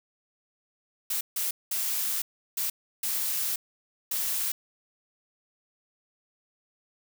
blue noise bursts at uneven times, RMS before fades -29 dBFS, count 6, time 1.1-1.21 / 1.36-1.51 / 1.71-2.22 / 2.57-2.7 / 3.03-3.56 / 4.11-4.52 s, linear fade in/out 5 ms, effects none

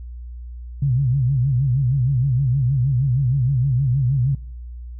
sine tone with vibrato, 130.81 Hz, C3, in tune, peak -15 dBFS, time 0.82-4.35 s, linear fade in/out 5 ms, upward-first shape sine, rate 6.4 Hz, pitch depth 150 cents each way, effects noise-tail reverb RT60 0.6 s tail -24 dB re dry + added 60 Hz sine -31 dBFS peak until 4.99 s

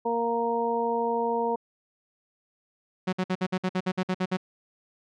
harmonic tone, 233.1 Hz, A#3, in tune, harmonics 1 / 2 / 3 / 4, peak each -33 / -27 / -33 / -28 dBFS, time 0.05-1.56 s, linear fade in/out 10 ms
sawtooth tone bursts, 185 Hz, F#3, in tune, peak -20 dBFS, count 12, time 3.07-4.371 s, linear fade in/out 10 ms, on 58 ms, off 55 ms
effects low-pass 4000 Hz 12 dB/octave

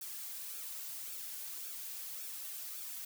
blue noise with flanger, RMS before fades -44 dBFS, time 0.01-3.05 s, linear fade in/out 5 ms, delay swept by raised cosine 0.98 to 3.08 ms, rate 1.8 Hz, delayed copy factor -0.6, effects none

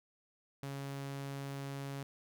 sawtooth tone, 138.59 Hz, C#3, in tune, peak -36 dBFS, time 0.63-2.03 s, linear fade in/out 0 ms, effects none

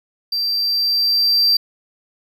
triangle tone with level ramp, 4699 Hz, D8, in tune, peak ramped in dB -17 to -10 dBFS, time 0.32-1.57 s, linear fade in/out 5 ms, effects none

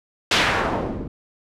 white noise with low-pass filter sweep, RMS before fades -22 dBFS, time 0.31-1.08 s, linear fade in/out 5 ms, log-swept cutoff 3900 to 210 Hz, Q 1.1, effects none

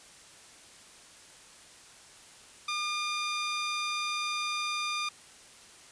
15% pulse tone, 1207 Hz, D6, 47 cents sharp, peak -24 dBFS, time 2.68-5.09 s, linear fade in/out 5 ms, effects white hiss -53 dBFS RMS until 5.91 s + resampled to 22050 Hz

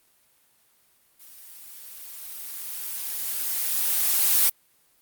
blue noise with level ramp, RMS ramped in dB -48 to -18 dBFS, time 1.19-4.5 s, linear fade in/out 20 ms, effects white hiss -63 dBFS RMS until 5.01 s + Opus 32 kbps

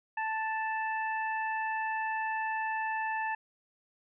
harmonic tone, 880 Hz, A5, in tune, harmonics 1 / 2 / 3, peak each -32 / -35 / -42 dBFS, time 0.17-3.35 s, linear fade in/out 5 ms, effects none

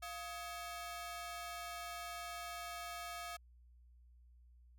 sawtooth ring-modulated tone, 979 Hz, B5, 15 cents flat, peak -37 dBFS, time 0.02-3.37 s, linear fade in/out 10 ms, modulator 284 Hz, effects added 60 Hz sine -60 dBFS peak until 4.78 s

